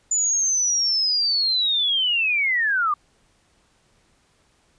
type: linear sweep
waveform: sine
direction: down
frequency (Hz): 7040 to 1161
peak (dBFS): -18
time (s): 0.11-2.94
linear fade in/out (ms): 5
effects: pink hiss -62 dBFS RMS until 4.78 s + resampled to 22050 Hz